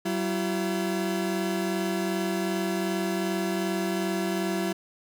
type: tone pair together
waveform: 30% pulse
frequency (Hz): 190.3 / 338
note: F#3 / E4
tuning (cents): +49 / +43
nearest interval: minor seventh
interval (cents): 994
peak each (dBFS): -26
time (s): 0.05-4.73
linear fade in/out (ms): 10
effects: none